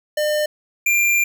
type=tone pair in turn; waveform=square; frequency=603 / 2382 Hz; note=D5 / D7; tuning=+46 / +24 cents; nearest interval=2 octaves; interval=2378 cents; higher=second; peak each=-18 / -15 dBFS; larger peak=second; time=0.17-0.46 / 0.86-1.24 s; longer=second; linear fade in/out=5 ms; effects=none